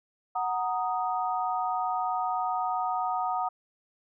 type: chord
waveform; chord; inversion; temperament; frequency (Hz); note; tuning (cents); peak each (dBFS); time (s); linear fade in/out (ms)
sine; D# minor; first; equal; 740 / 932.3 / 1244.5; F#5 / A#5 / D#6; 0 / 0 / 0; -29 / -32 / -32; 0.35-3.49; 10
effects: none